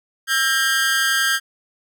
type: tone with amplitude modulation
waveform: sawtooth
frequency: 1600 Hz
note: G6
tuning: 35 cents sharp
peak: -9 dBFS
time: 0.27-1.4 s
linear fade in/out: 50 ms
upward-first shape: sine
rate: 269 Hz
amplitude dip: 85%
effects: none